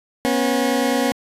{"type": "tone pair together", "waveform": "20% pulse", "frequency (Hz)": [242.5, 272.2], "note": ["B3", "C#4"], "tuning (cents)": [-31, -31], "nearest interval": "major second", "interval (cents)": 200, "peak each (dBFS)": -15, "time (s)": [0.25, 1.12], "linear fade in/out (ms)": 0, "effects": ["resampled to 32000 Hz"]}